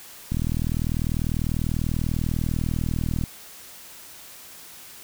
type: click train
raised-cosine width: 5 ms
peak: -13 dBFS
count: 118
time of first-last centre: 0.32-3.238 s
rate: 40.1 Hz
effects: white hiss -44 dBFS RMS until 5.03 s